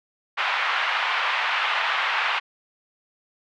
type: band-pass noise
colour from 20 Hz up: pink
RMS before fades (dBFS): -24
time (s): 0.37-2.4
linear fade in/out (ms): 20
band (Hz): 890 to 3100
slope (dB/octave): 24
effects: none